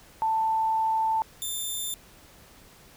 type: tone pair in turn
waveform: sine / 10% pulse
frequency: 886 / 3569 Hz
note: A5 / A7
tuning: +12 / +24 cents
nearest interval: 2 octaves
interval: 2412 cents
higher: second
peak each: -22 dBFS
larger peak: neither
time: 0.22-1.22 / 1.42-1.94 s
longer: first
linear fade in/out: 0 ms
effects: pink hiss -53 dBFS RMS until 2.96 s